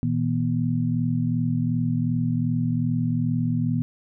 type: tone cluster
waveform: sine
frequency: 117.6 / 160.2 / 243.1 Hz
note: A#2 / E3 / B3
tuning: +16 / -49 / -27 cents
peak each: -25 dBFS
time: 0.03-3.82 s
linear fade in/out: 0 ms
effects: none